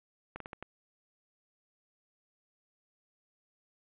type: slowing click train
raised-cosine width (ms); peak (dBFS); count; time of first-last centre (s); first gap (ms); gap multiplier
0.5; -26; 5; 0.36-0.626; 43; 1.3
effects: resampled to 8000 Hz + 9-bit